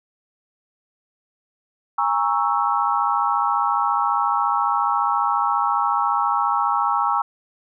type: chord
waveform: sine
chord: A# half-diminished seventh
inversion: third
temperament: equal with one note detuned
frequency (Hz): 817.8 / 932.3 / 1108.7 / 1318.5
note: G#5 / A#5 / C#6 / E6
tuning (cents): -27 / 0 / 0 / 0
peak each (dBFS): -23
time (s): 1.98-7.22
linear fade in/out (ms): 5
effects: none